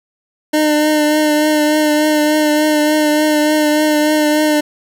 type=tone with vibrato; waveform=25% pulse; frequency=303.2 Hz; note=D#4; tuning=45 cents flat; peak=-7 dBFS; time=0.53-4.61 s; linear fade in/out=10 ms; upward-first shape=triangle; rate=3.4 Hz; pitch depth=27 cents each way; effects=none